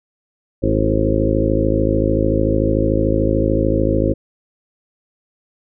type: harmonic tone with a mistuned harmonic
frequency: 53.5 Hz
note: A1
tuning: 48 cents flat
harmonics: 1 / 2 / 3 / 4 / 5 / 6 / 7 / 8 / 9 / 10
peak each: -21 / -21 / -27 / -25 / -22 / -21 / -25 / -25 / -27 / -21 dBFS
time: 0.62-4.14 s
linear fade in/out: 20 ms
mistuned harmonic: 7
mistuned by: -26 cents
effects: none